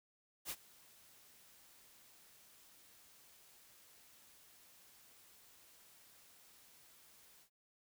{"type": "noise with ADSR envelope", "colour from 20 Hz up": "white", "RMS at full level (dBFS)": -41, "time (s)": [0.45, 7.5], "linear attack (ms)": 55, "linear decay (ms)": 49, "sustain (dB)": -23, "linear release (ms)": 90, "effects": []}